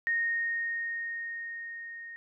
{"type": "tone with level ramp", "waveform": "sine", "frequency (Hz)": 1855, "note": "A#6", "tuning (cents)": -9, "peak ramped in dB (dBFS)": [-25, -41], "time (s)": [0.07, 2.16], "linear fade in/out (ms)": 0, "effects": []}